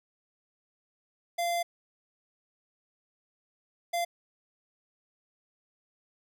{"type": "tone bursts at uneven times", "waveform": "square", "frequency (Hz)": 690, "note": "F5", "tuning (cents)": -21, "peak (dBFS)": -28, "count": 2, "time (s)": [[1.38, 1.63], [3.93, 4.05]], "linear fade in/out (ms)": 10, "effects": []}